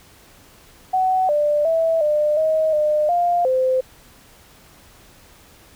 sine tone with pitch steps, 749 / 592 / 654 / 600 / 631 / 604 / 700 / 517 Hz, F#5 / D5 / E5 / D5 / D#5 / D5 / F5 / C5, +21 / +14 / -14 / +37 / +24 / +48 / +4 / -21 cents, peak -15 dBFS, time 0.93-3.81 s, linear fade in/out 10 ms, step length 360 ms, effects pink hiss -49 dBFS RMS until 5.75 s

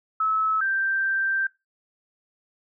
sine tone pair in turn, 1298 / 1569.4 Hz, E6 / G6, -27 / +2 cents, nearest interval minor third, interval 329 cents, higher second, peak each -20 / -21 dBFS, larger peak first, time 0.2-0.61 / 0.61-1.47 s, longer second, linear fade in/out 5 ms, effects noise-tail reverb RT60 0.2 s tail -18 dB re dry

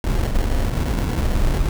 brown noise with sample-and-hold, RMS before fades -19 dBFS, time 0.04-1.69 s, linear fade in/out 2 ms, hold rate 1225 Hz, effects none

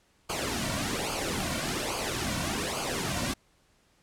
pink noise with flanger, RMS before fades -31 dBFS, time 0.29-3.34 s, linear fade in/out 10 ms, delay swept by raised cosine 0.53 to 2.43 ms, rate 1.2 Hz, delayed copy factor -0.7, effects pink hiss -66 dBFS RMS until 4.02 s + low-pass 10000 Hz 12 dB/octave

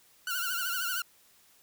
sawtooth tone with vibrato, 1440 Hz, F#6, 47 cents flat, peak -28 dBFS, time 0.27-1.02 s, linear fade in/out 2 ms, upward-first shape triangle, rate 13 Hz, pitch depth 110 cents each way
violet noise, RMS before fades -37 dBFS, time 0.29-1.02 s, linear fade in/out 20 ms
effects white hiss -62 dBFS RMS until 1.62 s

